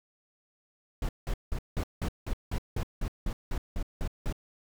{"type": "noise bursts", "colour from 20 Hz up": "brown", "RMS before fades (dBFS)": -30, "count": 14, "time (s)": [1.02, 4.326], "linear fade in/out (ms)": 2, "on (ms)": 69, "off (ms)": 180, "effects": []}